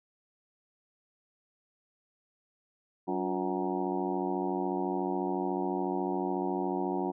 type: harmonic tone with a mistuned harmonic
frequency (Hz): 94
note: F#2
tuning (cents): +28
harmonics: 2 / 3 / 4 / 5 / 6 / 7 / 8 / 9 / 10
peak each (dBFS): -37 / -35 / -33 / -45 / -45 / -44 / -37 / -41 / -40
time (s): 3.07-7.12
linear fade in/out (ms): 20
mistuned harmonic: 4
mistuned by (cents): -83
effects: none